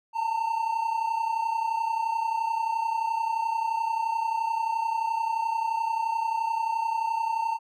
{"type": "tone pair together", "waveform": "triangle", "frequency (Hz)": [878.5, 910], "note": ["A5", "A#5"], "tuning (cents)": [-3, -42], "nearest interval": "minor second", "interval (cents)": 61, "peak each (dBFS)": [-29, -24], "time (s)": [0.13, 7.59], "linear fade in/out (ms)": 50, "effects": []}